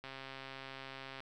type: click train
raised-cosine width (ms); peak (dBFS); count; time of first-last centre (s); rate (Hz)
0.3; -30; 157; 0.04-1.204; 134
effects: none